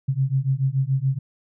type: beating tone pair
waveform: sine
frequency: 130.81 / 137.81 Hz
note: C3 / C#3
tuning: 0 / -10 cents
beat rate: 7 Hz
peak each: -22 dBFS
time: 0.08-1.19 s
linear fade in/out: 10 ms
effects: none